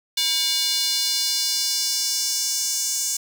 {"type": "tone with high-pass filter sweep", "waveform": "square", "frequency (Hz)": 321.1, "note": "E4", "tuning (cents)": -45, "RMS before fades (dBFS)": -23, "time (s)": [0.17, 3.17], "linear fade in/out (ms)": 5, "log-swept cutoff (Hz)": [3700, 6600], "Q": 2.9, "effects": []}